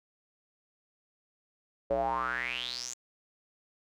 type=tone with band-pass filter sweep; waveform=square; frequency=61.5 Hz; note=B1; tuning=7 cents flat; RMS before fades=-33 dBFS; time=1.9-2.94 s; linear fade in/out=5 ms; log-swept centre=530 to 7200 Hz; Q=8.4; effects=none